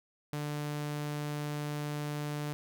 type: tone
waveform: sawtooth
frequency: 147.9 Hz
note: D3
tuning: 13 cents sharp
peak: -30 dBFS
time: 0.33-2.53 s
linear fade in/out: 0 ms
effects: none